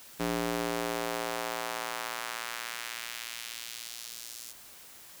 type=tone with high-pass filter sweep; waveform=square; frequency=58.27 Hz; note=A#1; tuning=in tune; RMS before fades=-36 dBFS; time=0.19-4.53 s; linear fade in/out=20 ms; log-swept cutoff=240 to 6300 Hz; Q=0.96; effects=white hiss -51 dBFS RMS until 5.2 s